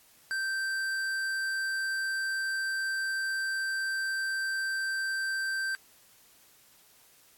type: tone with tanh clipping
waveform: triangle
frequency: 1563 Hz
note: G6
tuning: 6 cents flat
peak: -31 dBFS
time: 0.31-5.75 s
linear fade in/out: 0 ms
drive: 18 dB
effects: white hiss -60 dBFS RMS until 7.37 s + AAC 64 kbps